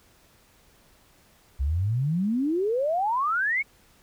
sine exponential sweep, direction up, 63.4 to 2267 Hz, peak -22 dBFS, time 1.59-3.63 s, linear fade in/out 20 ms, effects pink hiss -59 dBFS RMS until 4.02 s

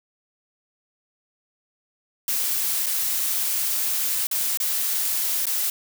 blue noise with dropouts, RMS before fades -24 dBFS, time 2.28-5.7 s, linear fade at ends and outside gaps 2 ms, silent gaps 2.861-2.865 / 4.27-4.312 / 4.573-4.601 / 5.456-5.467 s, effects none

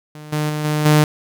sawtooth tone with level steps, 151.4 Hz, D#3, 47 cents flat, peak -30 / -14 / -17 / -13 / -6 dBFS, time 0.15-1.04 s, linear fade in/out 2 ms, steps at 0.32 / 0.49 / 0.64 / 0.85 s, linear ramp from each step 10 ms, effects none

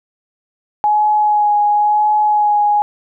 sine tone with vibrato, 838 Hz, G#5, 15 cents sharp, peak -10 dBFS, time 0.84-2.82 s, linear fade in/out 0 ms, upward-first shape sine, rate 0.96 Hz, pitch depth 17 cents each way, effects none

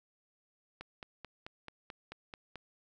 click train, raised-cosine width 0.3 ms, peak -28 dBFS, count 9, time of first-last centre 0.81-2.557 s, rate 4.58 Hz, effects none

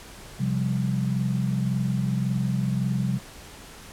sine chord, C suspended fourth, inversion none, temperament just, 130.81 / 174.42 / 196.22 Hz, C3 / F3 / G3, 0 / -2 / +2 cents, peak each -25 / -29 / -27 dBFS, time 0.39-3.19 s, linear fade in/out 20 ms, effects pink hiss -44 dBFS RMS until 3.92 s + low-pass 12000 Hz 12 dB/octave

